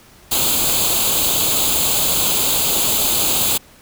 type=noise with comb filter; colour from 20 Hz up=white; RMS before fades=-17 dBFS; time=0.31-3.58 s; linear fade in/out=10 ms; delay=0.27 ms; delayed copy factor=+0.75; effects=pink hiss -47 dBFS RMS until 3.81 s